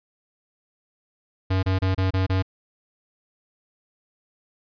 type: tone bursts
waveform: square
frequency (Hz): 94.3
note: F#2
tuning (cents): +33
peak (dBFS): -20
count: 6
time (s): 1.5-2.425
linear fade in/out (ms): 10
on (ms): 130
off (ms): 29
effects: resampled to 11025 Hz